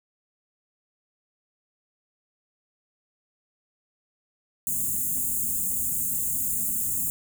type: band-stop noise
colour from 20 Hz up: white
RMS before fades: -27 dBFS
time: 4.67-7.1 s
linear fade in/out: 0 ms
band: 280 to 6800 Hz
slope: 96 dB/octave
effects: none